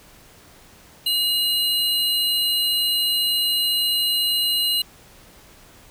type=tone pair together; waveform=square; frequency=2869 / 4057 Hz; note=F7 / B7; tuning=+46 / +46 cents; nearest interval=tritone; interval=600 cents; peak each=-22 dBFS; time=1.06-4.82 s; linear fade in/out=5 ms; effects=pink hiss -49 dBFS RMS until 5.9 s